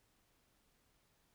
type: silence
effects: pink hiss -75 dBFS RMS until 1.34 s